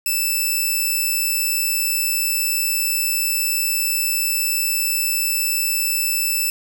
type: tone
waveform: 5% pulse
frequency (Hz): 2637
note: E7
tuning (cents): 0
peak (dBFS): -9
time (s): 0.06-6.5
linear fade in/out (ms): 2
effects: 7-bit